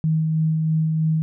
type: tone with tremolo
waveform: sine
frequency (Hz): 158.4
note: D#3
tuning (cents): +31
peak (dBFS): -16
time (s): 0.04-1.22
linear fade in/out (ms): 0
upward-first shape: sine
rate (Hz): 3.1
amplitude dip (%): 25
effects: none